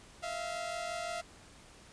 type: tone pair together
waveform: sawtooth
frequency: 646 / 691.8 Hz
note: E5 / F5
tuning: -35 / -17 cents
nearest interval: minor second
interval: 118 cents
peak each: -37 / -34 dBFS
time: 0.22-1.22 s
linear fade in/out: 20 ms
effects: pink hiss -56 dBFS RMS until 1.92 s + resampled to 22050 Hz